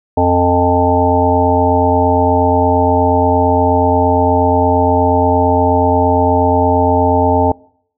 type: harmonic tone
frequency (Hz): 88.5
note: F2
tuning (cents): +23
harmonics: 1 / 3 / 5 / 7 / 9 / 10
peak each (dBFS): -16 / -16 / -16 / -16 / -16 / -16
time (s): 0.17-7.52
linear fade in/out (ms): 5
effects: noise-tail reverb RT60 0.6 s tail -24 dB re dry